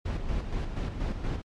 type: noise with tremolo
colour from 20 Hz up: brown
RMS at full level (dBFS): -29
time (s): 0.05-1.42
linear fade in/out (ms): 10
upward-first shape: square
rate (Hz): 4.2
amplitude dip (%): 50
effects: low-pass 5000 Hz 12 dB/octave + MP3 64 kbps